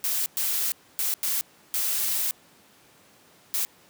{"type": "noise bursts at uneven times", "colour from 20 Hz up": "blue", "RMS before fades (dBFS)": -26, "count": 6, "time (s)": [[0.04, 0.26], [0.37, 0.72], [0.99, 1.14], [1.23, 1.41], [1.74, 2.31], [3.54, 3.65]], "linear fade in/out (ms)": 0, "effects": ["pink hiss -56 dBFS RMS until 3.89 s", "high-pass 150 Hz 12 dB/octave"]}